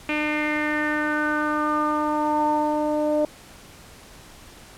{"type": "tone with low-pass filter sweep", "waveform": "sawtooth", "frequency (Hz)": 301.4, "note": "D4", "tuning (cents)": 45, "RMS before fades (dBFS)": -23, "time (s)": [0.09, 3.25], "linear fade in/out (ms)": 2, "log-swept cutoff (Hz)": [2500, 650], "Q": 6, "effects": ["pink hiss -46 dBFS RMS until 4.77 s", "low-pass 12000 Hz 12 dB/octave"]}